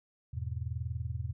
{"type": "chord", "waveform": "sine", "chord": "E major", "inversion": "none", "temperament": "just", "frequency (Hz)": [82.41, 103.01, 123.61], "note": ["E2", "G#2", "B2"], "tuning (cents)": [0, -14, 2], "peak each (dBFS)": [-37, -39, -38], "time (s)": [0.33, 1.33], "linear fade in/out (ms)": 10, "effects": []}